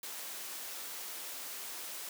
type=high-pass noise; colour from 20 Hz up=white; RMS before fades=-43 dBFS; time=0.03-2.09 s; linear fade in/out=2 ms; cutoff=310 Hz; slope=12 dB/octave; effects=none